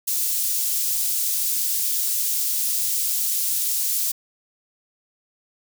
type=high-pass noise; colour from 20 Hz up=white; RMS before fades=-23 dBFS; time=0.07-4.12 s; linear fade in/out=10 ms; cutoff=5800 Hz; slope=12 dB/octave; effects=none